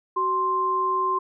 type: tone pair together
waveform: sine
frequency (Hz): 375.5 / 1050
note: F#4 / C6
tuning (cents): +26 / +6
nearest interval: octave + tritone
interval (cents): 1780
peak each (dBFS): -29 / -21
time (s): 0.16-1.19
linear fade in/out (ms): 10
effects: none